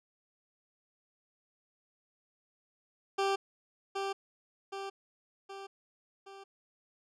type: tone with echo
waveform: 20% pulse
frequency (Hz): 392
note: G4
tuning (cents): 0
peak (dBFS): -23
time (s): 3.18-3.36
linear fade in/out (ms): 10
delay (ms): 770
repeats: 4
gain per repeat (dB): -5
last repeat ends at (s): 6.44
effects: low-pass 6000 Hz 12 dB/octave